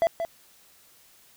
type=tone with echo; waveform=triangle; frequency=668 Hz; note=E5; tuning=23 cents sharp; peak=-16 dBFS; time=0.02-0.07 s; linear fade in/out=0 ms; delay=180 ms; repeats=1; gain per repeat=-8 dB; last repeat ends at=0.25 s; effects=white hiss -57 dBFS RMS until 1.36 s